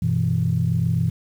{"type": "chord", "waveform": "sine", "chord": "E minor", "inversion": "first", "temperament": "equal with one note detuned", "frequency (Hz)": [96.26, 123.47, 164.81], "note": ["G2", "B2", "E3"], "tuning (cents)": [-31, 0, 0], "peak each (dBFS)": [-24, -21, -21], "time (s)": [0.02, 1.1], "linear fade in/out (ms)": 5, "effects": ["tanh soft clip ceiling -9 dBFS", "8-bit"]}